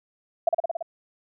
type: tone with echo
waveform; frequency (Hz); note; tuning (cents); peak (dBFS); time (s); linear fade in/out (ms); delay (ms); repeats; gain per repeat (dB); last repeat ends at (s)
sine; 669; E5; +25; -15; 0.47-0.49; 5; 56; 6; -2; 0.826
effects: none